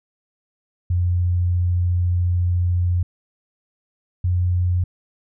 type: tone pair in turn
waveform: sine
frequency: 88.6 / 89.42 Hz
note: F2 / F2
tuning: +25 / +41 cents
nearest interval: unison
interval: 16 cents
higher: second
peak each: -16 dBFS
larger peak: neither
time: 0.9-3.03 / 4.24-4.84 s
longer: first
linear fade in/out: 5 ms
effects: none